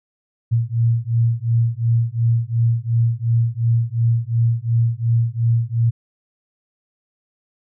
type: beating tone pair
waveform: sine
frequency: 114.8 / 117.6 Hz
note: A#2 / A#2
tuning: -26 / +16 cents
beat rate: 2.8 Hz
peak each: -18 dBFS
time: 0.51-5.91 s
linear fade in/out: 20 ms
effects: none